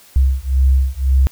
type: beating tone pair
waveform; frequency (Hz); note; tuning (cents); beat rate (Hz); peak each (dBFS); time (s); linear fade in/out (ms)
sine; 65.41 / 67.31; C2 / C2; 0 / +50; 1.9; -14; 0.16-1.27; 0
effects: white hiss -46 dBFS RMS until 1.31 s